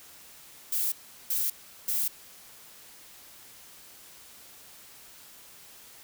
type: noise bursts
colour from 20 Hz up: violet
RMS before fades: -28 dBFS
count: 3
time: 0.72-2.08 s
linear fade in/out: 5 ms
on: 200 ms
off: 380 ms
effects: white hiss -51 dBFS RMS until 6.03 s